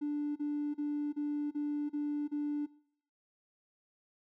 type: tone bursts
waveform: triangle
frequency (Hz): 293.7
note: D4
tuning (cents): 0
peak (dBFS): -28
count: 7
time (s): 0.01-2.664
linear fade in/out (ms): 20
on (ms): 350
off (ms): 34
effects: noise-tail reverb RT60 0.6 s tail -23 dB re dry + tanh soft clip ceiling -29 dBFS